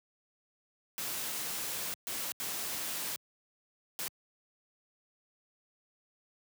white noise bursts at uneven times, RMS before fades -37 dBFS, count 4, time 0.98-1.94 / 2.07-2.32 / 2.4-3.16 / 3.99-4.08 s, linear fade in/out 0 ms, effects high-pass 100 Hz 12 dB/octave

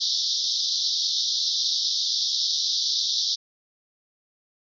pink band-pass noise, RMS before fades -25 dBFS, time 0-3.36 s, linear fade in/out 20 ms, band 3500 to 5800 Hz, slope 96 dB/octave, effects none

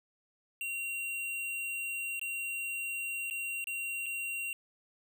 square tone with dropouts, 2752 Hz, F7, 26 cents flat, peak -35 dBFS, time 0.61-4.53 s, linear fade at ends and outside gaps 1 ms, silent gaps 2.195-2.214 / 3.3-3.309 / 3.642-3.671 / 4.06-4.064 s, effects none

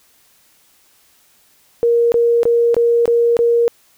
sine tone bursts, 470 Hz, A#4, 14 cents sharp, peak -10 dBFS, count 6, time 1.83-3.68 s, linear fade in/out 0 ms, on 290 ms, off 22 ms, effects white hiss -54 dBFS RMS until 3.97 s

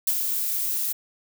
violet noise with ADSR envelope, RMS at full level -21 dBFS, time 0.07-0.93 s, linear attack 4 ms, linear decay 66 ms, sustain -5 dB, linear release 13 ms, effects none

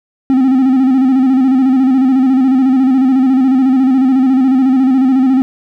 triangle tone with vibrato, 261.6 Hz, C4, in tune, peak -5 dBFS, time 0.3-5.42 s, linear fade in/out 0 ms, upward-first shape square, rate 14 Hz, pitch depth 49 cents each way, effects none

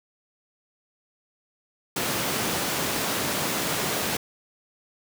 pink high-pass noise, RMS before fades -27 dBFS, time 1.96-4.17 s, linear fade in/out 5 ms, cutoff 170 Hz, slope 12 dB/octave, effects none

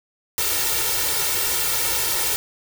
white noise with comb filter, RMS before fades -22 dBFS, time 0.38-2.36 s, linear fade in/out 0 ms, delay 2.2 ms, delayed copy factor +0.95, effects none

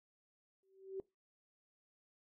sine tone with exponential growth, 384.2 Hz, G4, 35 cents flat, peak -37 dBFS, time 0.63-1 s, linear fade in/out 1 ms, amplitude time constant 79 ms, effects noise-tail reverb RT60 0.2 s tail -20 dB re dry

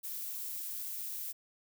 violet noise with high-pass filter sweep, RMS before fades -40 dBFS, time 0.03-1.33 s, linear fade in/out 20 ms, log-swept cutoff 380 to 250 Hz, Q 7.9, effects none

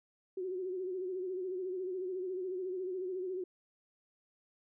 sine tone with vibrato, 370 Hz, F#4, in tune, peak -35 dBFS, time 0.37-3.44 s, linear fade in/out 5 ms, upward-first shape sine, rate 14 Hz, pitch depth 62 cents each way, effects none

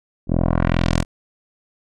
10% pulse tone with low-pass filter sweep, 42.37 Hz, E1, 48 cents sharp, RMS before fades -18 dBFS, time 0.27-1.05 s, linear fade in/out 50 ms, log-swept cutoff 360 to 10000 Hz, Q 1.3, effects none

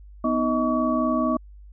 sine tone cluster, 247.5 / 311.6 / 631 / 1133 Hz, B3 / D#4 / D#5 / C#6, +4 / +3 / +24 / +37 cents, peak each -23 / -27 / -26 / -26 dBFS, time 0.24-1.37 s, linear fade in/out 5 ms, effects added 50 Hz sine -42 dBFS peak until 1.72 s

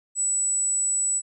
sine tone, 7900 Hz, B8, in tune, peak -21 dBFS, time 0.15-1.22 s, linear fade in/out 50 ms, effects none

